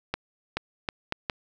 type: accelerating click train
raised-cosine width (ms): 0.3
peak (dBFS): -11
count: 5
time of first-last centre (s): 0.14-1.298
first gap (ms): 430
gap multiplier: 0.74
effects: none